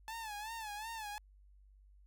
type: tone with vibrato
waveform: sawtooth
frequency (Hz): 869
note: A5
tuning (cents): -22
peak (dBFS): -38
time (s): 0.08-1.18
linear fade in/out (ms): 0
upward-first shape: sine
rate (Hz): 2.7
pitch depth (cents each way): 99
effects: added 49 Hz sine -59 dBFS peak until 2.06 s